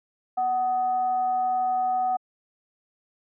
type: tone with frequency modulation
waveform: sine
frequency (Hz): 747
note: F#5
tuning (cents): +16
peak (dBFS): -21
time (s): 0.37-2.17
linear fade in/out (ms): 10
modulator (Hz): 502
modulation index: 0.3
effects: high-pass 400 Hz 12 dB/octave